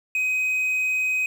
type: tone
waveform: triangle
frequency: 2518 Hz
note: D#7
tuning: 20 cents sharp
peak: -19 dBFS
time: 0.15-1.26 s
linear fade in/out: 2 ms
effects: 8-bit